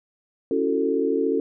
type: chord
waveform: sine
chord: F# minor seventh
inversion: second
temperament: just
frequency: 277.5 / 333 / 370 / 444 Hz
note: C#4 / E4 / F#4 / A4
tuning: +2 / +18 / 0 / +16 cents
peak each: -25 / -28 / -26 / -23 dBFS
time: 0.51-1.4 s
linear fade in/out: 2 ms
effects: none

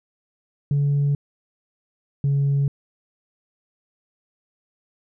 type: tone pair in turn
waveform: sine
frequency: 142.7 / 140.17 Hz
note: D3 / C#3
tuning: -49 / +20 cents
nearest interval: unison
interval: 31 cents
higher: first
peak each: -15 dBFS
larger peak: neither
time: 0.71-1.15 / 2.24-2.68 s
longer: neither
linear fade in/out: 2 ms
effects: tanh soft clip ceiling -15 dBFS

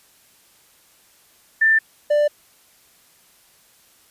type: tone pair in turn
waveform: sine / triangle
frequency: 1781 / 590.7 Hz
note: A6 / D5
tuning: +21 / +10 cents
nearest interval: octave + perfect fifth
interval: 1911 cents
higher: first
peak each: -12 dBFS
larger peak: neither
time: 1.61-1.79 / 2.1-2.28 s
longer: neither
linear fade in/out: 10 ms
effects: white hiss -55 dBFS RMS until 4.1 s + resampled to 32000 Hz

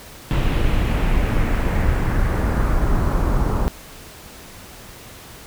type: noise with low-pass filter sweep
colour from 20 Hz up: brown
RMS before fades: -18 dBFS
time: 0.31-3.68 s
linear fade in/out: 0 ms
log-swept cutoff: 3200 to 1100 Hz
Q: 1.7
effects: pink hiss -40 dBFS RMS until 5.46 s

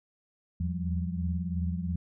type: tone cluster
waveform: sine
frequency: 80.8 / 83.7 / 173.9 / 192.3 Hz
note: E2 / E2 / F3 / G3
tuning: -34 / +27 / -7 / -33 cents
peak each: -37 / -32 / -32 / -38 dBFS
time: 0.6-1.96 s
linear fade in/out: 5 ms
effects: none

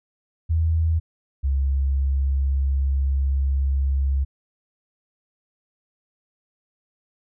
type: tone pair in turn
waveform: sine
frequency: 81 / 68.11 Hz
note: E2 / C#2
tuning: -30 / -30 cents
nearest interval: minor third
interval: 300 cents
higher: first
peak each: -17 / -18 dBFS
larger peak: first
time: 0.49-1 / 1.43-4.25 s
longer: second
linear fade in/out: 20 ms
effects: none

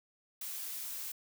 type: noise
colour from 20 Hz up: blue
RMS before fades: -41 dBFS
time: 0.41-1.12 s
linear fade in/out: 5 ms
effects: none

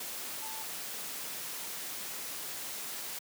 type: tone in noise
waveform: sine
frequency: 881 Hz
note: A5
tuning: 2 cents sharp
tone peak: -45 dBFS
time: 0.42-0.63 s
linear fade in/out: 5 ms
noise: white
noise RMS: -40 dBFS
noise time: 0-3.19 s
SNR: -8 dB
effects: high-pass 150 Hz 12 dB/octave

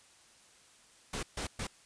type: noise bursts at uneven times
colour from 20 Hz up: pink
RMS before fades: -37 dBFS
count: 3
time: 1.13-1.23 / 1.37-1.47 / 1.59-1.67 s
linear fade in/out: 5 ms
effects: white hiss -61 dBFS RMS until 1.85 s + resampled to 22050 Hz

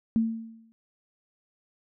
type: tone with exponential decay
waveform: sine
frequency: 225.6 Hz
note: A3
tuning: 44 cents sharp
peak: -18 dBFS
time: 0.16-0.72 s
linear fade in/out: 0 ms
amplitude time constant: 120 ms
effects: none

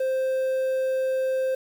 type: tone with quantisation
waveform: triangle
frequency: 523.3 Hz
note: C5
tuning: in tune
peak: -20 dBFS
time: 0-1.55 s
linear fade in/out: 5 ms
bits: 8
effects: none

